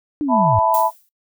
sine linear sweep, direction down, 307.7 to 92.5 Hz, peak -17 dBFS, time 0.21-0.59 s, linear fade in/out 0 ms
sine chord, E suspended fourth, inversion none, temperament just, 659.3 / 879 / 988.9 Hz, E5 / A5 / B5, 0 / -2 / +2 cents, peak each -18 dBFS, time 0.28-0.91 s, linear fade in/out 50 ms
violet noise with exponential decay, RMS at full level -24 dBFS, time 0.74-1.09 s, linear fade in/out 1 ms, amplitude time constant 75 ms
effects noise-tail reverb RT60 0.1 s tail -18 dB re dry

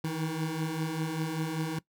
25% pulse beating tone pair, 155.56 / 160.66 Hz, D#3 / E3, 0 / -44 cents, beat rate 5.1 Hz, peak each -32 / -28 dBFS, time 0.04-1.79 s, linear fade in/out 5 ms, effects noise-tail reverb RT60 0.1 s tail -20 dB re dry

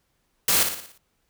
white noise with echo, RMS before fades -20 dBFS, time 0.48-0.63 s, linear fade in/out 2 ms, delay 58 ms, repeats 6, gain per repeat -6 dB, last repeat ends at 0.978 s, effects pink hiss -71 dBFS RMS until 1.29 s

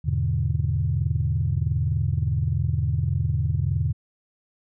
sine chord, E dominant seventh, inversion none, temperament equal, 82.41 / 103.83 / 123.47 / 146.83 Hz, E2 / G#2 / B2 / D3, 0 / 0 / 0 / 0 cents, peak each -25 / -26 / -26 / -26 dBFS, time 0.04-3.93 s, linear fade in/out 20 ms, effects tanh soft clip ceiling -11 dBFS

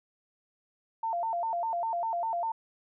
sine tone with vibrato, 790 Hz, G5, 13 cents sharp, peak -28 dBFS, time 1.03-2.52 s, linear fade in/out 5 ms, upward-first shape square, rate 5 Hz, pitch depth 230 cents each way, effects none

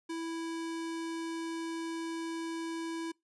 square tone, 329.6 Hz, E4, in tune, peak -36 dBFS, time 0.09-3.12 s, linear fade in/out 10 ms, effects noise-tail reverb RT60 0.2 s tail -25 dB re dry + resampled to 24000 Hz

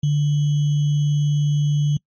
sine tone with sample-and-hold, 146.83 Hz, D3, in tune, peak -15 dBFS, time 0.03-1.97 s, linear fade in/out 5 ms, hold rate 3150 Hz, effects noise-tail reverb RT60 0.1 s tail -26 dB re dry + MP3 32 kbps

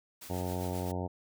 white noise with tremolo, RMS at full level -46 dBFS, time 0.21-0.92 s, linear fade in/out 10 ms, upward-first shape sine, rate 7.5 Hz, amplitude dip 45%
harmonic tone, 90.5 Hz, F#2, 38 cents flat, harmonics 1 / 2 / 3 / 4 / 5 / 6 / 7 / 8 / 9 / 10, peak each -36 / -39 / -41 / -42 / -43 / -44 / -44 / -45 / -46 / -46 dBFS, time 0.29-1.08 s, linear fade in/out 20 ms
effects none

